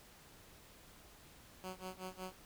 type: tone with tremolo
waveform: 10% pulse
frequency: 185.8 Hz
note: F#3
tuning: 7 cents sharp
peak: -34 dBFS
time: 1.64-2.32 s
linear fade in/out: 0 ms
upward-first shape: sine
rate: 5.4 Hz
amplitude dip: 95%
effects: pink hiss -60 dBFS RMS until 2.45 s